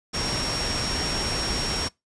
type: tone in noise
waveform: sine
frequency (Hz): 5550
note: F8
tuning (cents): -12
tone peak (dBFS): -29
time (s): 0.13-1.89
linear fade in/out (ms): 20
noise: pink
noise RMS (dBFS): -28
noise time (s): 0.13-1.89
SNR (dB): -4
effects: noise-tail reverb RT60 0.2 s tail -24 dB re dry + resampled to 22050 Hz

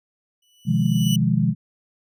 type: tone with exponential growth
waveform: sawtooth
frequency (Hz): 2960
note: F#7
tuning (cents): 0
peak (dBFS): -20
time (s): 0.42-1.16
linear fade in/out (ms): 5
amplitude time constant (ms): 160
type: chord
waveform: sine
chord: F half-diminished seventh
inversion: second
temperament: equal with one note detuned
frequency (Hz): 126.72 / 155.56 / 174.61 / 207.7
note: Cb3 / Eb3 / F3 / Ab3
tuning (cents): +45 / 0 / 0 / 0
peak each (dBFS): -22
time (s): 0.65-1.55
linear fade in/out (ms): 50
effects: none

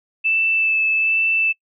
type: tone with vibrato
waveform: sine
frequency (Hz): 2637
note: E7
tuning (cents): 0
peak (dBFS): -15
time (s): 0.24-1.53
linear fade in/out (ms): 20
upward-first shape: sine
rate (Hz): 1.2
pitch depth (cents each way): 13
effects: noise-tail reverb RT60 0.1 s tail -24 dB re dry

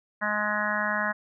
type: harmonic tone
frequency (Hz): 210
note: G#3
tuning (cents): +19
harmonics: 1 / 3 / 4 / 5 / 6 / 7 / 8 / 9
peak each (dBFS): -35 / -33 / -36 / -32 / -36 / -32 / -30 / -33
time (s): 0.21-1.13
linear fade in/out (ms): 20
effects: none

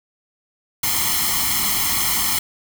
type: noise with comb filter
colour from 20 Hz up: white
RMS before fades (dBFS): -20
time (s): 0.83-2.39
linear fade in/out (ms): 5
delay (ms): 0.95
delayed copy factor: +0.95
effects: none

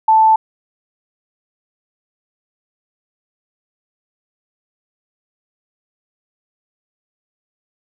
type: tone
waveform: sine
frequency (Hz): 880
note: A5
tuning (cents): 0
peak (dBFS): -7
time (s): 0.08-0.36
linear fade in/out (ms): 5
effects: none

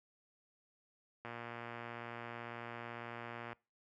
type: click train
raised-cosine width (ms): 0.5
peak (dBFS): -30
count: 270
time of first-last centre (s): 1.25-3.53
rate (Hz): 118
effects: noise-tail reverb RT60 0.3 s tail -24 dB re dry + high-pass 60 Hz 12 dB/octave

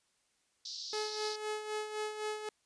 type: band-pass noise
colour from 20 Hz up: pink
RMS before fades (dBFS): -43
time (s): 0.65-1.36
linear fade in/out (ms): 5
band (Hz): 4100 to 5500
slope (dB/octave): 48
type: tone with tremolo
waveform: sawtooth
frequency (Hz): 426.7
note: G#4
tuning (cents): +47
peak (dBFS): -30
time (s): 0.93-2.49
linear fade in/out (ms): 2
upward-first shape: sine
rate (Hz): 3.9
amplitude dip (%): 60
effects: white hiss -75 dBFS RMS until 2.65 s + resampled to 22050 Hz

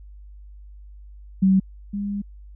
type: tone pair in turn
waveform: sine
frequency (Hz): 190.9 / 202.3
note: G3 / G#3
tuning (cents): -46 / -45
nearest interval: minor second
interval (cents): 101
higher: second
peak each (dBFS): -13 / -24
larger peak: first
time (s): 1.42-1.6 / 1.93-2.22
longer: second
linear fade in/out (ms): 10
effects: added 50 Hz sine -40 dBFS peak until 2.55 s

